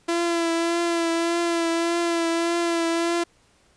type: tone with vibrato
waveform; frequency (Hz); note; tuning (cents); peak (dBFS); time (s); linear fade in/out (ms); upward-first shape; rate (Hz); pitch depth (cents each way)
sawtooth; 337.2; E4; +39; -17; 0.08-3.24; 10; triangle; 1.7; 30
effects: pink hiss -60 dBFS RMS until 3.76 s + resampled to 22050 Hz